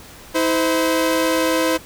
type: tone pair together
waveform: sawtooth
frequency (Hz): 322.5 / 513.1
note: E4 / C5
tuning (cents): -38 / -34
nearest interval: minor sixth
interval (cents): 804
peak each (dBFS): -15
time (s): 0.34-1.78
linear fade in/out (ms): 20
effects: pink hiss -41 dBFS RMS until 1.85 s